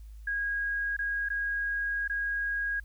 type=tone with dropouts; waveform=sine; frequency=1640 Hz; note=G#6; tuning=22 cents flat; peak=-28 dBFS; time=0.27-2.8 s; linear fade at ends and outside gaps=5 ms; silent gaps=0.967-0.989 / 1.288-1.301 / 2.078-2.097 s; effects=added 53 Hz sine -43 dBFS peak until 2.84 s + white hiss -68 dBFS RMS until 2.84 s